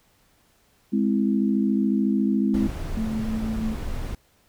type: chord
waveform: sine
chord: Ab augmented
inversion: none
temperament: equal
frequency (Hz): 207.7 / 261.6 / 329.6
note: Ab3 / C4 / E4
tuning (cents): 0 / 0 / 0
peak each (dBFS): -21 / -24 / -27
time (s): 0.92-2.68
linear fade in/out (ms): 20
type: noise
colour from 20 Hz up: brown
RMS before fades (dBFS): -30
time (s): 2.54-4.15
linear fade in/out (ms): 2
type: tone with tremolo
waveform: sine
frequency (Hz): 220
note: A3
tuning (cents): 0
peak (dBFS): -23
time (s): 2.97-3.75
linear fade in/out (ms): 2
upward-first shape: triangle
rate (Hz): 6.2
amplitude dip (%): 40
effects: pink hiss -62 dBFS RMS until 4.48 s